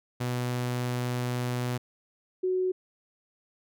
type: tone pair in turn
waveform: sawtooth / sine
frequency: 123.47 / 370 Hz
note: B2 / F#4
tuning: 0 / 0 cents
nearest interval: octave + perfect fifth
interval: 1900 cents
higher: second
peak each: -24 dBFS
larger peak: neither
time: 0.2-1.78 / 2.43-2.72 s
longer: first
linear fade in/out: 10 ms
effects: none